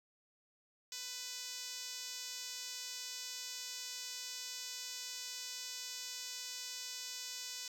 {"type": "tone with band-pass filter", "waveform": "5% pulse", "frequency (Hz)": 498.2, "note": "B4", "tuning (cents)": 15, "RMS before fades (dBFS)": -45, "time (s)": [0.92, 7.68], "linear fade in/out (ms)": 2, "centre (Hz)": 7000, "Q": 1.1, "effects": ["12-bit"]}